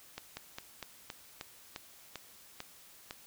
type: slowing click train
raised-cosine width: 0.2 ms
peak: -23 dBFS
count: 10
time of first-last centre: 0.18-3.109 s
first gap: 190 ms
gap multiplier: 1.13
effects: white hiss -57 dBFS RMS until 3.26 s